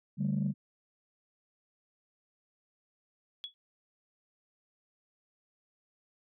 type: chord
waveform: sine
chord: D suspended fourth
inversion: none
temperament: equal with one note detuned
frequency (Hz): 144.98 / 196 / 220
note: D3 / G3 / A3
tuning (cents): -22 / 0 / 0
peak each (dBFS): -31 / -30 / -35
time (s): 0.17-0.54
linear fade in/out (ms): 50
type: tone with exponential decay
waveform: sine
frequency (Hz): 3376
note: G#7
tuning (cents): +28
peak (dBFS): -33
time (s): 3.44-3.54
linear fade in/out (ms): 0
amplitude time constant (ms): 21
effects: tanh soft clip ceiling -22 dBFS